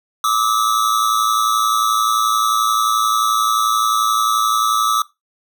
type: tone pair together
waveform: square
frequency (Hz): 1174.7 / 1286.1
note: D6 / E6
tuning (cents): 0 / -43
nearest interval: major second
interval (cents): 157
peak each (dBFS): -18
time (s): 0.24-5.02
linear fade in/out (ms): 2
effects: noise-tail reverb RT60 0.2 s tail -18 dB re dry